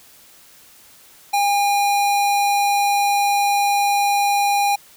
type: tone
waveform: square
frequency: 810 Hz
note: G#5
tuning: 43 cents flat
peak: -16 dBFS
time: 1.33-4.76 s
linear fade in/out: 10 ms
effects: white hiss -48 dBFS RMS until 4.96 s